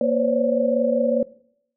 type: tone cluster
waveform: sine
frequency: 235.1 / 512 / 549 / 574 Hz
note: A#3 / C5 / C#5 / D5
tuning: +15 / -38 / -17 / -40 cents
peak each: -23 dBFS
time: 0.01-1.23 s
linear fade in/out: 2 ms
effects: noise-tail reverb RT60 0.7 s tail -20 dB re dry